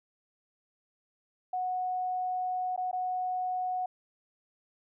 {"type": "tone with dropouts", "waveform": "sine", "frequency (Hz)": 735, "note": "F#5", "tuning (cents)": -12, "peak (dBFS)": -29, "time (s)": [1.53, 3.86], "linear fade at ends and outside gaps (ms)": 5, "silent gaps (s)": [[2.763, 2.776], [2.914, 2.929]], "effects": []}